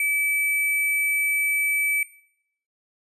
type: tone with sample-and-hold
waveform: sine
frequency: 2300 Hz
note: D7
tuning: 37 cents flat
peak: -20 dBFS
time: 0-2.03 s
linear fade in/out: 2 ms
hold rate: 11025 Hz
effects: noise-tail reverb RT60 0.7 s tail -20 dB re dry + resampled to 32000 Hz